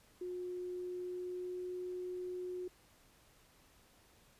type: tone with pitch glide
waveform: sine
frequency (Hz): 360.2 to 362.5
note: F#4 to F#4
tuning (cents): -46 to -35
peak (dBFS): -39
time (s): 0.21-2.68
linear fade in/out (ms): 5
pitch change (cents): +11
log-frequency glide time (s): 0.96-1.67
effects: pink hiss -66 dBFS RMS until 4.39 s + resampled to 32000 Hz